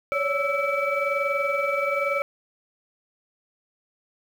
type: tone cluster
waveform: sine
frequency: 553 / 574 / 1320 / 2298 Hz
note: C#5 / D5 / E6 / D7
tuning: -4 / -40 / +2 / -38 cents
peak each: -27 dBFS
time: 0.12-2.22 s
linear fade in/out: 0 ms
effects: tanh soft clip ceiling -13 dBFS + 8-bit